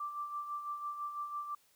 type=tone with tremolo; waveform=sine; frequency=1174.7 Hz; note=D6; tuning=in tune; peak=-35 dBFS; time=0-1.55 s; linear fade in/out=5 ms; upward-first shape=sine; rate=6 Hz; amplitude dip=55%; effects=white hiss -69 dBFS RMS until 1.75 s